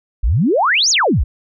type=exponential two-way sweep; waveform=sine; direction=up then down; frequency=43.5 to 7040 to 43.5 Hz; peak=-11 dBFS; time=0.23-1.24 s; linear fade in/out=10 ms; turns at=0.9 s; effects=none